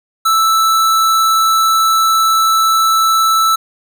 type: tone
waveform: square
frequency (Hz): 1318.5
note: E6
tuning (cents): 0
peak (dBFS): -10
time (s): 0.25-3.56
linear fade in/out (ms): 10
effects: none